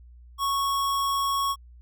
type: tone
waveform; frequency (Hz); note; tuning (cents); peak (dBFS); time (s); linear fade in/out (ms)
square; 1106; C#6; -4; -24; 0.38-1.56; 50
effects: added 60 Hz sine -46 dBFS peak until 1.81 s